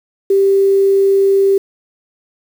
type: tone with quantisation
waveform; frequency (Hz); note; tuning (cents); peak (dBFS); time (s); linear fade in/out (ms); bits
sine; 392; G4; 0; -8; 0.3-1.58; 5; 6
effects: none